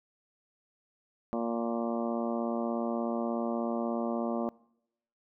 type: harmonic tone with a mistuned harmonic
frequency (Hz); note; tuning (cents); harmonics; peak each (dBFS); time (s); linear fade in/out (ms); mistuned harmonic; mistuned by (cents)
116.6; A#2; +1; 2 / 3 / 4 / 5 / 6 / 7 / 8 / 9 / 10; -32 / -37 / -40 / -36 / -39 / -45 / -46 / -44 / -46; 1.33-4.49; 0; 9; +20
effects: noise-tail reverb RT60 0.8 s tail -24 dB re dry